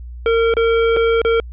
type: tone with dropouts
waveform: square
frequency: 458.2 Hz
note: A#4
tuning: 30 cents flat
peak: -13 dBFS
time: 0.26-1.4 s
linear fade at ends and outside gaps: 1 ms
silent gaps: 0.539-0.568 / 0.965-0.969 / 1.217-1.249 s
effects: added 60 Hz sine -29 dBFS peak until 1.52 s + resampled to 8000 Hz